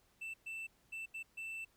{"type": "tone bursts at uneven times", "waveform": "triangle", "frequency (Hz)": 2663, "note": "E7", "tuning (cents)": 17, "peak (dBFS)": -40, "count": 5, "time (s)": [[0.21, 0.34], [0.46, 0.67], [0.92, 1.06], [1.14, 1.23], [1.37, 1.65]], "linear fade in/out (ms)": 10, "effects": ["pink hiss -72 dBFS RMS until 1.76 s"]}